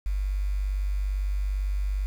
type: tone with quantisation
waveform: sine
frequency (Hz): 48.84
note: G1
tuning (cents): -6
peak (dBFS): -24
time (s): 0.06-2.06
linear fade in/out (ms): 0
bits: 8
effects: none